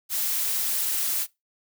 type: noise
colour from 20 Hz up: blue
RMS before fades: -26 dBFS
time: 0.09-1.27 s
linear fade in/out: 50 ms
effects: noise-tail reverb RT60 0.2 s tail -21 dB re dry